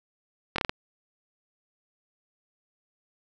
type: slowing click train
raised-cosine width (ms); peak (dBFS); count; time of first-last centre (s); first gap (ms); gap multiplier
0.3; -10; 5; 0.56-0.695; 23; 1.26
effects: none